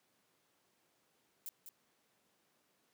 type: noise with echo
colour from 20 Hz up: violet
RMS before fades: -44 dBFS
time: 1.46-1.49 s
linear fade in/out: 0 ms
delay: 200 ms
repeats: 1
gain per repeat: -7 dB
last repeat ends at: 1.69 s
effects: pink hiss -75 dBFS RMS until 2.93 s + high-pass 200 Hz 12 dB/octave